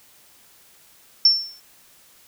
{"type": "tone with exponential decay", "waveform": "sine", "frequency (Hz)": 5410, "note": "E8", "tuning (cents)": 44, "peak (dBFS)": -8, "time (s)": [1.25, 1.6], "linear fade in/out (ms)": 2, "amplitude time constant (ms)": 74, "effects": ["white hiss -53 dBFS RMS until 2.27 s"]}